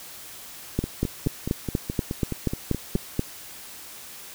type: two click trains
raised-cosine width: 3 ms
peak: -9 / -14 dBFS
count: 11 / 11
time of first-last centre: 0.79-3.194 / 0.84-2.959 s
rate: 4.16 / 4.72 Hz
effects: white hiss -42 dBFS RMS until 4.34 s